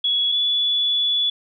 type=tone pair in turn; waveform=sine; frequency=3366 / 3429 Hz; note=G#7 / A7; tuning=+23 / -45 cents; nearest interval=unison; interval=32 cents; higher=second; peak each=-17 dBFS; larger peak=neither; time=0.04-0.32 / 0.32-1.3 s; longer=second; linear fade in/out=5 ms; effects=none